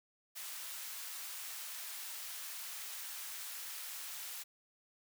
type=high-pass noise; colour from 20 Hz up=white; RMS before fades=-45 dBFS; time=0.35-4.44 s; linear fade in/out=20 ms; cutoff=1000 Hz; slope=12 dB/octave; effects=none